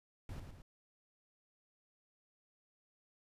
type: noise with echo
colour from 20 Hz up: brown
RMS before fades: -45 dBFS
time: 0.29-0.4 s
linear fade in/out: 2 ms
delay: 110 ms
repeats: 2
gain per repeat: -5 dB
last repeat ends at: 0.62 s
effects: resampled to 32000 Hz